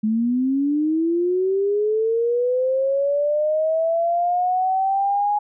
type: linear sweep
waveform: sine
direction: up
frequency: 211.9 to 834 Hz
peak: -17 dBFS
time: 0.03-5.39 s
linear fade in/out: 10 ms
effects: none